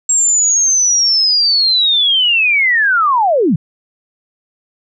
sine linear sweep, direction down, 7590 to 130.5 Hz, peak -9 dBFS, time 0.09-3.56 s, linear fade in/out 5 ms, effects none

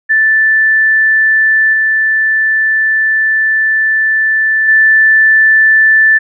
sine tone with level steps, 1760 Hz, A6, in tune, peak -6 / -8 / -4 dBFS, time 0.09-6.19 s, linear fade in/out 20 ms, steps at 1.73 / 4.68 s, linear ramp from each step 5 ms, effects none

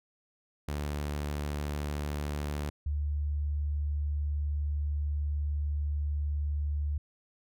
sawtooth / sine tone pair in turn, 73.42 / 73.42 Hz, D2 / D2, 0 / 0 cents, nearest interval unison, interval 0 cents, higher neither, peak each -28 dBFS, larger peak neither, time 0.68-2.7 / 2.86-6.98 s, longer second, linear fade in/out 5 ms, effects none

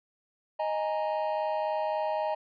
triangle chord, D# suspended fourth, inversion none, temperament just, 622.3 / 829.7 / 933.4 Hz, D#5 / G#5 / A#5, 0 / -2 / +2 cents, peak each -28 / -31 / -32 dBFS, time 0.59-2.35 s, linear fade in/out 10 ms, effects resampled to 11025 Hz

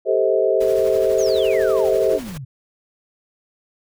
sine chord, A half-diminished seventh, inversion third, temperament equal with one note detuned, 392 / 440 / 523.3 / 638.6 Hz, G4 / A4 / C5 / Eb5, 0 / 0 / 0 / +45 cents, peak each -20 dBFS, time 0.05-2.2 s, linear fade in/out 50 ms
pink noise with tremolo, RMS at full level -35 dBFS, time 0.6-2.38 s, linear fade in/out 10 ms, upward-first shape triangle, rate 12 Hz, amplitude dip 50%
sine exponential sweep, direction down, 6910 to 120 Hz, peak -29 dBFS, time 1.18-2.45 s, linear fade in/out 10 ms
effects none

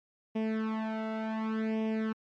sawtooth tone with flanger, 220 Hz, A3, in tune, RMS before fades -32 dBFS, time 0.35-2.13 s, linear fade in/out 10 ms, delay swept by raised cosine 0.35 to 1.45 ms, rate 0.68 Hz, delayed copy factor +0.9, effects low-pass 2000 Hz 12 dB/octave + MP3 48 kbps

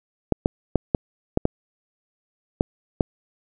clicks, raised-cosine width 2 ms, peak -4 dBFS, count 8, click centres 0.323 / 0.459 / 0.757 / 0.948 / 1.374 / 1.454 / 2.609 / 3.008 s, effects none

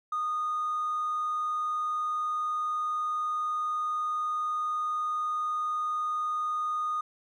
sine tone with hard clipping, 1232 Hz, D#6, 17 cents flat, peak -28 dBFS, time 0.12-7.01 s, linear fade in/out 5 ms, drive 1 dB, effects none

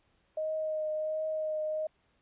sine tone with vibrato, 622.3 Hz, D#5, in tune, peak -30 dBFS, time 0.37-1.87 s, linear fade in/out 5 ms, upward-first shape triangle, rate 1.4 Hz, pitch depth 18 cents each way, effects pink hiss -71 dBFS RMS until 2.21 s + resampled to 8000 Hz

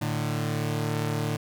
sawtooth tone pair together, 112.3 / 149.9 Hz, A2 / D3, +36 / +36 cents, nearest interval perfect fourth, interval 500 cents, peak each -25 dBFS, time 0.01-1.37 s, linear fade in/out 10 ms, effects none

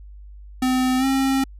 square tone with pitch glide, 256.3 to 268.4 Hz, C4 to C4, -36 to +44 cents, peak -18 dBFS, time 0.62-1.44 s, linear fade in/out 5 ms, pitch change +80 cents, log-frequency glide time 0.98-1.05 s, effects added 50 Hz sine -38 dBFS peak until 1.59 s + resampled to 32000 Hz

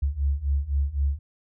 sine beating tone pair, 68 / 71.9 Hz, C#2 / D2, -33 / -36 cents, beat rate 3.9 Hz, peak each -26 / -24 dBFS, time 0.02-1.19 s, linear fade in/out 10 ms, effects none

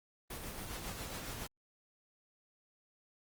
pink noise with tremolo, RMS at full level -42 dBFS, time 0.3-1.47 s, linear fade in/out 5 ms, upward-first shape sine, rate 7.3 Hz, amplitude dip 35%, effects Opus 24 kbps

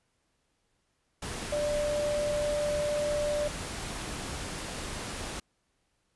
sine tone in noise, 591 Hz, D5, 11 cents sharp, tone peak -27 dBFS, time 1.52-3.48 s, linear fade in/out 5 ms, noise pink, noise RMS -37 dBFS, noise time 1.22-5.4 s, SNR +7 dB, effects pink hiss -75 dBFS RMS until 6.15 s + resampled to 24000 Hz

